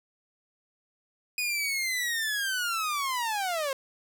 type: linear sweep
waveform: sawtooth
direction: down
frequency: 2489 to 523.3 Hz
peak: -24 dBFS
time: 1.38-3.73 s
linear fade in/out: 2 ms
effects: none